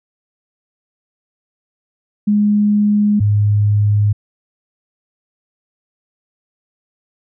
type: tone pair in turn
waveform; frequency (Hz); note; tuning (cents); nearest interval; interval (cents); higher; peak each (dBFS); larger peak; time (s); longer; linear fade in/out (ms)
sine; 207.7 / 103.85; G#3 / G#2; 0 / 0; octave; 1200; first; -10; neither; 2.27-3.2 / 3.2-4.13; neither; 10
effects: none